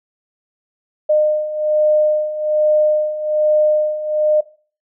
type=beating tone pair; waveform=sine; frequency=608 / 609.2 Hz; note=D#5 / D#5; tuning=-40 / -37 cents; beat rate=1.2 Hz; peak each=-19 / -14 dBFS; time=1.09-4.41 s; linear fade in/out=10 ms; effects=noise-tail reverb RT60 0.4 s tail -18 dB re dry